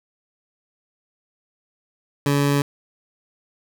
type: tone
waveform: 20% pulse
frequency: 142.3 Hz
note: C#3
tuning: 46 cents sharp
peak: -12 dBFS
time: 2.26-2.62 s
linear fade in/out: 2 ms
effects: none